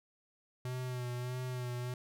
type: tone with vibrato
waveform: square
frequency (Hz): 125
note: B2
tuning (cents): +21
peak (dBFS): -37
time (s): 0.65-1.94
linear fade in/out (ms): 2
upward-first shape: sine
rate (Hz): 1.6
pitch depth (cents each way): 33
effects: none